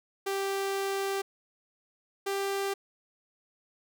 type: tone pair in turn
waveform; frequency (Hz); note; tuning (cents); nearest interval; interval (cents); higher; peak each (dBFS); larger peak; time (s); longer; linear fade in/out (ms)
sawtooth; 392 / 394.3; G4 / G4; 0 / +10; unison; 10; second; -25; neither; 0.26-1.22 / 2.26-2.74; first; 10
effects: none